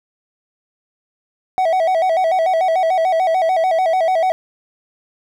triangle tone with vibrato, 698.5 Hz, F5, in tune, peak -11 dBFS, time 1.58-4.32 s, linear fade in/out 0 ms, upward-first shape square, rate 6.8 Hz, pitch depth 120 cents each way, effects none

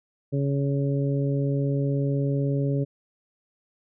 harmonic tone, 139.7 Hz, C#3, 14 cents sharp, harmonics 1 / 2 / 3 / 4, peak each -23 / -29 / -31 / -34 dBFS, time 0.32-2.85 s, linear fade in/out 20 ms, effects none

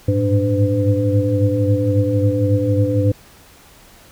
sine tone cluster, 100.2 / 103.9 / 111.2 / 294 / 506 Hz, G2 / G#2 / A2 / D4 / B4, +38 / +1 / +19 / +2 / +42 cents, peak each -20 dBFS, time 0.08-3.12 s, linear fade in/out 5 ms, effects pink hiss -46 dBFS RMS until 4.11 s

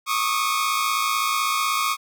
sawtooth tone cluster, 1102 / 1213 / 1269 Hz, C#6 / D#6 / D#6, -11 / -44 / +34 cents, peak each -20 / -21 / -25 dBFS, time 0.06-1.97 s, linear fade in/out 50 ms, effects none

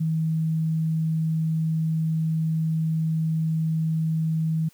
sine tone, 160 Hz, D#3, 49 cents sharp, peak -21 dBFS, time 0-4.69 s, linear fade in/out 10 ms, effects white hiss -58 dBFS RMS until 4.73 s

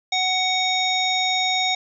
harmonic tone with a mistuned harmonic, 746 Hz, F#5, 14 cents sharp, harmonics 1 / 3 / 5 / 7 / 9, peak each -24 / -25 / -22 / -32 / -32 dBFS, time 0.12-1.75 s, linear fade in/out 5 ms, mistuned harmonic 7, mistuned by +91 cents, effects none

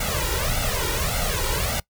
pink noise with flanger, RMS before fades -24 dBFS, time 0-1.8 s, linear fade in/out 5 ms, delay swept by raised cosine 1.4 to 2.15 ms, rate 1.7 Hz, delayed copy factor +1, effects noise-tail reverb RT60 0.1 s tail -22 dB re dry

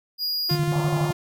square tone, 4869 Hz, D#8, 38 cents flat, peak -24 dBFS, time 0.18-0.58 s, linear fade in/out 50 ms
sawtooth tone with vibrato, 349.2 Hz, F4, in tune, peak -23 dBFS, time 0.49-1.13 s, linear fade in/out 10 ms, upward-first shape sine, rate 5.5 Hz, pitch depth 13 cents each way
sine tone with tremolo, 150 Hz, D3, 37 cents sharp, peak -19 dBFS, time 0.51-1.11 s, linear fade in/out 2 ms, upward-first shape square, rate 12 Hz, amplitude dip 55%
pink band-pass noise, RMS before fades -33 dBFS, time 0.72-1.12 s, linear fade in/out 5 ms, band 550 to 1100 Hz, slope 48 dB/octave
effects none

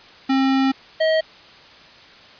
square tone pair in turn, 267.4 / 636 Hz, C4 / D#5, +38 / +38 cents, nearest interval octave + minor third, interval 1500 cents, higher second, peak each -16 dBFS, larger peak neither, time 0.29-0.72 / 1-1.21 s, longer first, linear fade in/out 10 ms, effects white hiss -45 dBFS RMS until 2.39 s + resampled to 11025 Hz

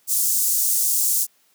pink high-pass noise, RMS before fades -20 dBFS, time 0.07-1.27 s, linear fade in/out 50 ms, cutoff 6900 Hz, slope 24 dB/octave, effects white hiss -61 dBFS RMS until 1.54 s + high-pass 150 Hz 12 dB/octave

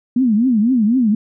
sine tone with vibrato, 233.1 Hz, A#3, in tune, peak -11 dBFS, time 0.16-1.15 s, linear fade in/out 5 ms, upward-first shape triangle, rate 4 Hz, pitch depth 260 cents each way, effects none

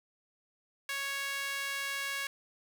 sawtooth tone with high-pass filter, 554.4 Hz, C#5, in tune, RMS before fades -36 dBFS, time 0.89-2.27 s, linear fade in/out 2 ms, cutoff 1800 Hz, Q 1.7, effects none

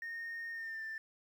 sine tone with pitch glide, 1842 to 1778.2 Hz, A#6 to A6, -21 to +18 cents, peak -38 dBFS, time 0.02-0.98 s, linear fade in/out 2 ms, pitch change -61 cents, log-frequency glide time 0.51-0.83 s, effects tanh soft clip ceiling -37 dBFS + 11-bit

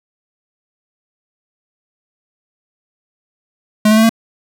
square tone with pitch steps, 213.1 / 217.3 / 221.6 / 226 Hz, G#3 / A3 / A3 / A3, +45 / -21 / +13 / +47 cents, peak -8 dBFS, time 3.85-4.094 s, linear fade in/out 5 ms, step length 61 ms, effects none

